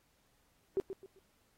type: tone with echo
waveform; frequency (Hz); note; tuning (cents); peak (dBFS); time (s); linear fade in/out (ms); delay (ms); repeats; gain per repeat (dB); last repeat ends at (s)
sine; 385.7; G4; -28; -28; 0.77-0.8; 0; 130; 3; -10; 1.19
effects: pink hiss -73 dBFS RMS until 1.57 s + AAC 48 kbps